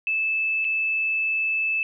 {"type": "tone with dropouts", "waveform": "sine", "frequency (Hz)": 2623, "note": "E7", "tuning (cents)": -9, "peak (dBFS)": -21, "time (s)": [0.07, 1.83], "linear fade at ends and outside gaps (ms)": 1, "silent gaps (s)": [0.645, 0.649], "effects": []}